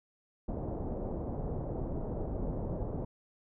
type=low-pass noise; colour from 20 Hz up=pink; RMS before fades=-36 dBFS; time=0.48-3.05 s; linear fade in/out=5 ms; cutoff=700 Hz; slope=24 dB/octave; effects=none